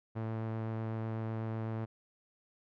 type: tone with low-pass filter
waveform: sawtooth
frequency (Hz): 111.5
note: A2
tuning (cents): +23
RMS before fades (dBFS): -37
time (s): 0.15-1.86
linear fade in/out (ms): 20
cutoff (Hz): 1400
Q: 0.65
effects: none